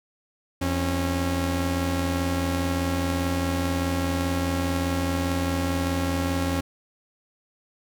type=tone pair together; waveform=sawtooth; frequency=84.88 / 272.7 Hz; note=F2 / C#4; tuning=-49 / -28 cents; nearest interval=octave + minor sixth; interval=2021 cents; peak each=-22 dBFS; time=0.61-6.61 s; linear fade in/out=10 ms; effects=none